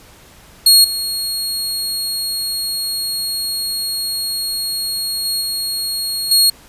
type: tone with level steps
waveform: sawtooth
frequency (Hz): 4300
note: C8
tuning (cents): +47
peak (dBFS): -3 / -16 / -14 / -16 / -6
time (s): 0.66-6.5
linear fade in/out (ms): 5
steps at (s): 0.84 / 5.25 / 5.41 / 6.31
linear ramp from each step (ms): 5
effects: pink hiss -44 dBFS RMS until 6.68 s + resampled to 32000 Hz